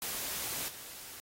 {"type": "noise with level steps", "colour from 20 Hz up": "white", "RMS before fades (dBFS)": [-37, -47], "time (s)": [0.02, 1.2], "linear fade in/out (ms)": 0, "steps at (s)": 0.68, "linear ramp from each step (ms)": 5, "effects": ["AAC 48 kbps"]}